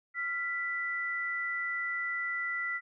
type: tone pair together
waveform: sine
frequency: 1380 / 1979.4 Hz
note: F6 / B6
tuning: -21 / +3 cents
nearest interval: tritone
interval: 624 cents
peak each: -37 / -32 dBFS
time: 0.14-2.81 s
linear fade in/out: 50 ms
effects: none